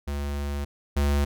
square tone pair in turn, 71.4 / 71.4 Hz, D2 / D2, -48 / -48 cents, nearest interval unison, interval 0 cents, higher neither, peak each -28 / -21 dBFS, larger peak second, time 0.07-0.65 / 0.96-1.25 s, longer first, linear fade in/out 10 ms, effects none

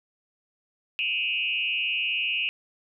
sine tone with frequency modulation, 2684 Hz, E7, 31 cents sharp, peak -24 dBFS, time 0.99-2.49 s, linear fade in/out 0 ms, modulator 125 Hz, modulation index 1.9, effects none

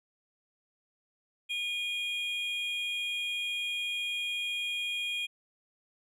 triangle tone pair together, 2448 / 3254 Hz, D#7 / G#7, -29 / -36 cents, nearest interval perfect fourth, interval 493 cents, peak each -32 / -33 dBFS, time 1.49-5.27 s, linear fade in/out 20 ms, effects none

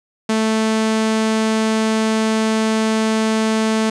sawtooth tone, 220 Hz, A3, in tune, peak -11 dBFS, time 0.29-3.9 s, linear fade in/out 5 ms, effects resampled to 22050 Hz + 7-bit

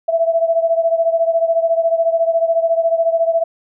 sine beating tone pair, 659.3 / 673.3 Hz, E5 / E5, 0 / +36 cents, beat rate 14 Hz, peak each -14 / -18 dBFS, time 0.08-3.44 s, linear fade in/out 10 ms, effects none

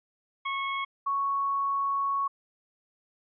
25% pulse / sine tone pair in turn, 1097 / 1109.1 Hz, C#6 / C#6, -18 / +1 cents, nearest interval unison, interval 19 cents, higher second, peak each -25 / -25 dBFS, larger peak neither, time 0.45-0.85 / 1.06-2.28 s, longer second, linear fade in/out 10 ms, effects resampled to 11025 Hz

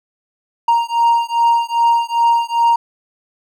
triangle beating tone pair, 932.3 / 934.8 Hz, A#5 / A#5, 0 / +5 cents, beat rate 2.5 Hz, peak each -13 dBFS, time 0.68-2.76 s, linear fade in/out 5 ms, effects none

